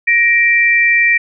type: tone pair together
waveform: sine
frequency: 1880.1 / 2349 Hz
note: A#6 / D7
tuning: +14 / 0 cents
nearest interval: major third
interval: 386 cents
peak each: -11 dBFS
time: 0.07-1.18 s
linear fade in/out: 10 ms
effects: none